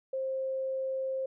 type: tone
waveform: sine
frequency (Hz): 529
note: C5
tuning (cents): +19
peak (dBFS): -30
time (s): 0.13-1.26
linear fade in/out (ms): 5
effects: none